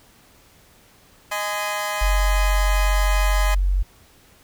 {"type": "chord", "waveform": "20% pulse", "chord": "Ab major", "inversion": "second", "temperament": "equal with one note detuned", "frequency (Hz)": [622.3, 830.6, 1022.6], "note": ["Eb5", "Ab5", "C6"], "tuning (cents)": [0, 0, -40], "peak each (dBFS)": -23, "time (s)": [1.31, 3.55], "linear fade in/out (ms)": 10}
{"type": "tone", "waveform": "sine", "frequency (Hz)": 46.42, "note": "F#1", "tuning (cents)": 6, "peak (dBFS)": -16, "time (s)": [2.01, 3.83], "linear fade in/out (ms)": 10}
{"effects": ["pink hiss -53 dBFS RMS until 4.43 s"]}